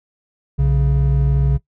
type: tone pair together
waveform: triangle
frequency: 61.2 / 138.59 Hz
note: B1 / C#3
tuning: -15 / 0 cents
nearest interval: octave + major second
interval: 1415 cents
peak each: -14 / -13 dBFS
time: 0.58-1.58 s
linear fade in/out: 20 ms
effects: noise-tail reverb RT60 0.1 s tail -18 dB re dry